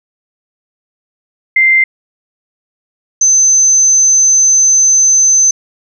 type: tone pair in turn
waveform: sine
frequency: 2088 / 6160 Hz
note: C7 / G8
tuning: -4 / -31 cents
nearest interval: octave + perfect fifth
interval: 1873 cents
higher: second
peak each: -5 dBFS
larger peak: neither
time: 1.56-1.84 / 3.21-5.51 s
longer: second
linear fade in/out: 5 ms
effects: none